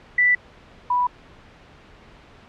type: tone pair in turn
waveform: sine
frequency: 1975.5 / 985 Hz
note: B6 / B5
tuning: 0 / -5 cents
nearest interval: octave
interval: 1205 cents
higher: first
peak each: -13 / -17 dBFS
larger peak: first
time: 0.18-0.35 / 0.9-1.07 s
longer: neither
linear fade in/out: 5 ms
effects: pink hiss -48 dBFS RMS until 2.48 s + low-pass 3000 Hz 12 dB/octave